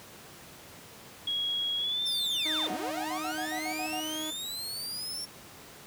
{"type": "tone with pitch glide", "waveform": "sine", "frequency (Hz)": [3313, 3571], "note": ["G#7", "A7"], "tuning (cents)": [-5, 25], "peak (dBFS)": -28, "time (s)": [1.27, 2.67], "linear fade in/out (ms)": 5, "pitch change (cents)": 130, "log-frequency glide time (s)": [1.78, 2.02]}
{"type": "linear two-way sweep", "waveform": "sawtooth", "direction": "down then up", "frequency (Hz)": [5520, 168.2, 5520], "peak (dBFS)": -32, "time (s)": [2.05, 5.26], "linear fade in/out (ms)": 20, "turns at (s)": 2.71}
{"type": "tone", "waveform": "sawtooth", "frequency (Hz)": 311.1, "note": "D#4", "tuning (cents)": 0, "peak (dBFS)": -32, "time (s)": [2.45, 4.31], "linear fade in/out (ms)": 10}
{"type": "tone bursts", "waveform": "sine", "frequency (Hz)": 739, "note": "F#5", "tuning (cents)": -2, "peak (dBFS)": -34, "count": 10, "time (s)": [2.69, 4.006], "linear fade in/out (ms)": 10, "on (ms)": 83, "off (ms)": 54}
{"effects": ["pink hiss -49 dBFS RMS until 5.86 s", "high-pass 100 Hz 12 dB/octave"]}